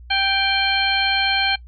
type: harmonic tone with a mistuned harmonic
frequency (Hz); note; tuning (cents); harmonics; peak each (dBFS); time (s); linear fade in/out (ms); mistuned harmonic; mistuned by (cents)
784; G5; 0; 1 / 2 / 3 / 4 / 5; -23 / -23 / -23 / -23 / -23; 0.1-1.56; 10; 5; +120
effects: noise-tail reverb RT60 0.1 s tail -21 dB re dry + added 60 Hz sine -38 dBFS peak until 1.67 s